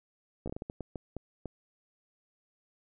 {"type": "slowing click train", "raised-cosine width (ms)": 2, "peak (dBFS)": -24, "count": 11, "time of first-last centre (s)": [0.46, 1.457], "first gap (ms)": 15, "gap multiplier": 1.39, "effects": []}